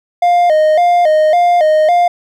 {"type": "tone with vibrato", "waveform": "triangle", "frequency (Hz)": 659.3, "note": "E5", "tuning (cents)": 0, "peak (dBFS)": -5, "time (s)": [0.22, 2.08], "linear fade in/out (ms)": 5, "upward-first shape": "square", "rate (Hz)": 1.8, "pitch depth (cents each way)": 110, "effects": []}